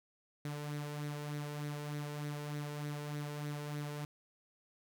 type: tone with flanger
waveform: sawtooth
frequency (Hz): 147.4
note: D3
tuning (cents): +7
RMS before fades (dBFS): -41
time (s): 0.45-4.05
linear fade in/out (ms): 2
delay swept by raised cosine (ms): 0.49 to 2.19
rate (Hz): 3.3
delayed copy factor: +0.5
effects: none